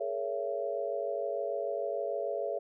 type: chord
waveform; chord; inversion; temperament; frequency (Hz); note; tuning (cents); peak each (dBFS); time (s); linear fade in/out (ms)
sine; A# half-diminished seventh; third; just; 419.5 / 466.2 / 559.4 / 671.3; G#4 / A#4 / C#5 / E5; +17 / 0 / +16 / +31; -37 / -39 / -35 / -36; 0-2.59; 10
effects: none